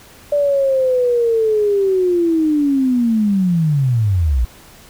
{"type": "linear sweep", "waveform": "sine", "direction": "down", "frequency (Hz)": [586, 55], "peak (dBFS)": -12, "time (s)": [0.32, 4.45], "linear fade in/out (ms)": 5, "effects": ["pink hiss -43 dBFS RMS until 4.89 s"]}